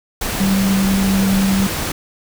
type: tone in noise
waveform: sine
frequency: 194 Hz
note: G3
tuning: 18 cents flat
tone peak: -13 dBFS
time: 0.4-1.67 s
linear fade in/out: 5 ms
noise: pink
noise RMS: -22 dBFS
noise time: 0.21-1.92 s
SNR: +6 dB
effects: none